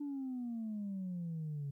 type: exponential sweep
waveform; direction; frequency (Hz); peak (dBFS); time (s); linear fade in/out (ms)
sine; down; 293.7 to 138.59; -36; 0-1.71; 10
effects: tanh soft clip ceiling -35 dBFS + 13-bit